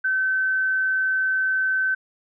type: tone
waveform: sine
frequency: 1533 Hz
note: G6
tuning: 39 cents flat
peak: -19 dBFS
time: 0.04-1.95 s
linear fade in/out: 10 ms
effects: none